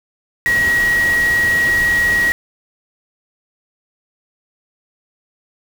sine tone in noise, 1904 Hz, A#6, 36 cents sharp, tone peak -12 dBFS, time 0.46-2.32 s, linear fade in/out 0 ms, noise pink, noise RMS -26 dBFS, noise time 0.46-2.32 s, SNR +11 dB, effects none

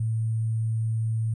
sine tone with sample-and-hold, 111.9 Hz, A2, 30 cents sharp, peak -23 dBFS, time 0-1.34 s, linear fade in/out 5 ms, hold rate 8820 Hz, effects resampled to 22050 Hz

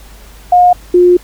sine tone pair in turn, 716 / 356.1 Hz, F5 / F4, +43 / +34 cents, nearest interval octave, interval 1209 cents, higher first, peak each -3 dBFS, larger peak neither, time 0.52-0.73 / 0.94-1.17 s, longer second, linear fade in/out 5 ms, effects added 50 Hz sine -35 dBFS peak until 1.23 s + pink hiss -40 dBFS RMS until 1.23 s

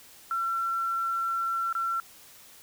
sine tone with dropouts, 1354 Hz, E6, 46 cents sharp, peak -26 dBFS, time 0.31-2 s, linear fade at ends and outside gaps 1 ms, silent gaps 1.727-1.751 s, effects white hiss -52 dBFS RMS until 2.62 s

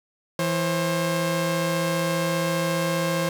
sawtooth tone pair together, 166.1 / 533.2 Hz, E3 / C5, +13 / +33 cents, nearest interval octave + minor sixth, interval 2020 cents, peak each -21 dBFS, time 0.39-3.29 s, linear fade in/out 2 ms, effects none

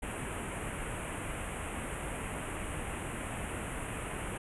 pink band-stop noise, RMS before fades -38 dBFS, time 0.02-4.38 s, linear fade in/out 10 ms, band 2900 to 8200 Hz, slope 48 dB/octave, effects resampled to 24000 Hz

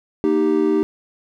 triangle chord, Eb major, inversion second, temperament equal, 233.1 / 311.1 / 392 Hz, Bb3 / Eb4 / G4, 0 / 0 / 0 cents, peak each -22 / -16 / -16 dBFS, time 0.24-0.83 s, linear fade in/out 0 ms, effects none

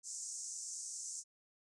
white band-pass noise, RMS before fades -45 dBFS, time 0.03-1.24 s, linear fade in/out 50 ms, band 5900 to 8100 Hz, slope 48 dB/octave, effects resampled to 24000 Hz

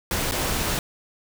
pink noise with dropouts, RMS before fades -25 dBFS, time 0.11-0.79 s, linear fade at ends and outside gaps 1 ms, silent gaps 0.312-0.32 s, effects none

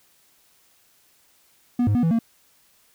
triangle tone with pitch steps, 243.4 / 103.4 / 243.5 / 164.5 / 228.8 Hz, B3 / G#2 / B3 / E3 / A#3, -25 / -7 / -24 / -3 / -32 cents, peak -15 dBFS, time 1.79-2.19 s, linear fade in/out 5 ms, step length 80 ms, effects white hiss -60 dBFS RMS until 2.94 s

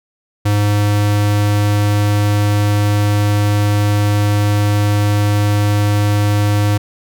square tone, 103.4 Hz, G#2, 7 cents flat, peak -12 dBFS, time 0.45-6.78 s, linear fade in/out 10 ms, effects none

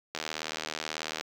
click train, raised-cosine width 0.2 ms, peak -15 dBFS, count 84, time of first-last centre 0.15-1.21 s, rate 78.3 Hz, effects high-pass 150 Hz 12 dB/octave + 7-bit

